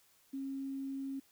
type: tone with quantisation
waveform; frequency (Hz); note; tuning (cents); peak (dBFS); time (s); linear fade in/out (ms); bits
sine; 271.3; C#4; -37; -37; 0.33-1.2; 10; 11
effects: white hiss -68 dBFS RMS until 1.31 s